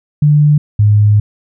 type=tone pair in turn; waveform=sine; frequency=148.4 / 104.55 Hz; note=D3 / G#2; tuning=+18 / +12 cents; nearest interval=tritone; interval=606 cents; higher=first; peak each=-5 dBFS; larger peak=neither; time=0.22-0.58 / 0.79-1.2 s; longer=second; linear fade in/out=5 ms; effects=none